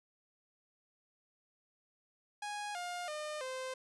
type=tone with pitch steps; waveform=sawtooth; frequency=828 / 708.4 / 606.1 / 518.6 Hz; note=G#5 / F5 / D#5 / C5; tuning=-5 / +24 / -46 / -15 cents; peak=-35 dBFS; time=2.42-3.74 s; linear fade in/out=5 ms; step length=330 ms; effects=resampled to 24000 Hz